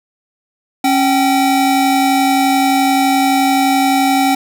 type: tone pair together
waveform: square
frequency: 273.6 / 769.2 Hz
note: C#4 / G5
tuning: -23 / -33 cents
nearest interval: octave + tritone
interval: 1790 cents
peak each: -14 dBFS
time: 0.84-4.35 s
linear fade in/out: 5 ms
effects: none